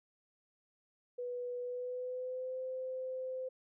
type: tone with pitch glide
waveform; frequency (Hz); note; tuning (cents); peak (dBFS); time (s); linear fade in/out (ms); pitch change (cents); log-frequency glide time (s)
sine; 491.1 to 516.1; B4 to C5; -10 to -24; -37; 1.18-3.49; 10; +86; 1.6-2.6
effects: none